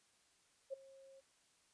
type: tone with ADSR envelope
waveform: sine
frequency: 539 Hz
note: C#5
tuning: 49 cents flat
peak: -38 dBFS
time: 0.7-1.21 s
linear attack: 33 ms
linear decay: 10 ms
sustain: -20 dB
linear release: 20 ms
effects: white hiss -73 dBFS RMS until 1.73 s + resampled to 22050 Hz